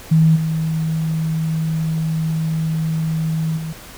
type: tone with level steps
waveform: sine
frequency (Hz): 160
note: D#3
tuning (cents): +49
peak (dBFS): -9 / -17 / -23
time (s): 0.11-3.73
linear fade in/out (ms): 10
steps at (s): 0.35 / 3.56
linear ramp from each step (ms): 20
effects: pink hiss -38 dBFS RMS until 3.97 s